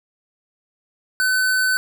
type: tone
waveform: square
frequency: 1514 Hz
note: F#6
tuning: 39 cents sharp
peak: -17 dBFS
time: 1.2-1.77 s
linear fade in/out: 0 ms
effects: none